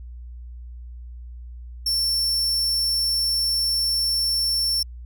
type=tone; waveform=40% pulse; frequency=5420 Hz; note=E8; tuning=47 cents sharp; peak=-19 dBFS; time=1.86-4.83 s; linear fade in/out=5 ms; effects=added 60 Hz sine -35 dBFS peak until 5.05 s